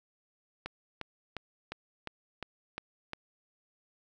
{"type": "click train", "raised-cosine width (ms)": 0.3, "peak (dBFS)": -21, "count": 8, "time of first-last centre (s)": [0.66, 3.133], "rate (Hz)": 2.83, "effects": []}